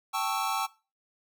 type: chord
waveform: square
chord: A dominant seventh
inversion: third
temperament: equal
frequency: 784 / 880 / 1108.7 / 1318.5 Hz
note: G5 / A5 / C#6 / E6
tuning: 0 / 0 / 0 / 0 cents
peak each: -34 dBFS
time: 0.13-0.67 s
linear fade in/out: 20 ms
effects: noise-tail reverb RT60 0.3 s tail -19 dB re dry